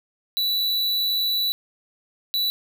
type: tone bursts at uneven times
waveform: square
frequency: 3951 Hz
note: B7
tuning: in tune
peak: -21 dBFS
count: 2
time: 0.37-1.52 / 2.34-2.5 s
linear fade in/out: 0 ms
effects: none